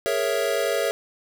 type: chord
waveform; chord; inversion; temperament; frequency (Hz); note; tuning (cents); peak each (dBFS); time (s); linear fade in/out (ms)
square; A# half-diminished seventh; third; equal; 415.3 / 466.2 / 554.4 / 659.3; G#4 / A#4 / C#5 / E5; 0 / 0 / 0 / 0; -29 / -28 / -27 / -28; 0.06-0.91; 0
effects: none